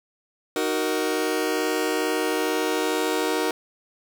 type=chord; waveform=sawtooth; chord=D# minor; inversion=none; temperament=just; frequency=311.1 / 373.4 / 466.7 Hz; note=D#4 / F#4 / A#4; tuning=0 / +16 / +2 cents; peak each=-23 / -23 / -22 dBFS; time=0.56-3.51 s; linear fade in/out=2 ms; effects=none